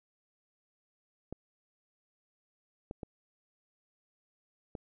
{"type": "clicks", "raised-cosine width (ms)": 2, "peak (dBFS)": -26, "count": 4, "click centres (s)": [1.326, 2.911, 3.032, 4.752], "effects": []}